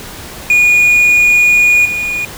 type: tone with level steps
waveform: triangle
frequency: 2446 Hz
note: D#7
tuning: 30 cents flat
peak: -4 / -13 dBFS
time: 0.5-2.25 s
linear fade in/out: 2 ms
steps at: 1.85 s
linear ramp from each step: 5 ms
effects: pink hiss -29 dBFS RMS until 2.37 s